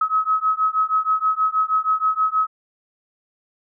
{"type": "beating tone pair", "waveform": "sine", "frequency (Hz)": [1277, 1283.3], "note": ["D#6", "E6"], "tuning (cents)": [45, -47], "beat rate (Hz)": 6.3, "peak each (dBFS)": -20, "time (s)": [0.01, 2.47], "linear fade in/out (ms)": 5, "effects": []}